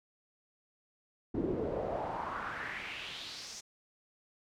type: noise with band-pass filter sweep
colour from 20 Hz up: brown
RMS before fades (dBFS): -38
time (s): 1.34-3.61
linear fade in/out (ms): 10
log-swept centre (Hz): 300 to 6400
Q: 3.3
effects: none